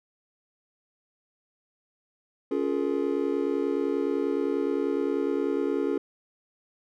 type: chord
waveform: triangle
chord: Bb minor seventh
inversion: first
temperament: just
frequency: 279.7 / 349.6 / 419.5 / 466.2 Hz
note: Db4 / F4 / Ab4 / Bb4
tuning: +16 / +2 / +17 / 0 cents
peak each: -27 / -28 / -27 / -31 dBFS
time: 2.51-5.98 s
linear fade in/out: 5 ms
effects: none